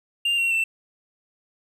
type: tone with pitch steps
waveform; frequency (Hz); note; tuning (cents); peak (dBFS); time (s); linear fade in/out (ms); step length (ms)
triangle; 2794 / 2737 / 2680; F7 / F7 / E7; 0 / -36 / +28; -18; 0.25-0.64; 5; 130
effects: none